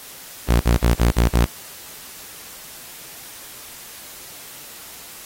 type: tone bursts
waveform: sawtooth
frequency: 58.5 Hz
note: A#1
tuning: 7 cents sharp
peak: -9 dBFS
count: 6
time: 0.48-1.46 s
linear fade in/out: 20 ms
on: 130 ms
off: 40 ms
effects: white hiss -39 dBFS RMS until 5.25 s + AAC 48 kbps